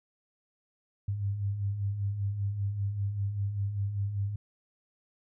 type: beating tone pair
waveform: sine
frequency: 96.2 / 101.3 Hz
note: G2 / G#2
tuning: -32 / -43 cents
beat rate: 5.1 Hz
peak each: -38 / -29 dBFS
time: 1.08-4.36 s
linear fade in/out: 5 ms
effects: none